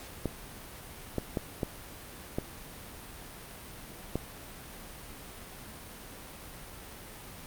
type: clicks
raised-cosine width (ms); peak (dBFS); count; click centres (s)
2; -16; 6; 0.257 / 1.183 / 1.372 / 1.632 / 2.385 / 4.156
effects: pink hiss -46 dBFS RMS until 7.46 s + Opus 48 kbps